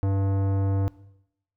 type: tone with tanh clipping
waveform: sine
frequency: 97.7 Hz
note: G2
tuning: 5 cents flat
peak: -23 dBFS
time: 0.03-0.88 s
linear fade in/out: 0 ms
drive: 17 dB
effects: noise-tail reverb RT60 0.8 s tail -19 dB re dry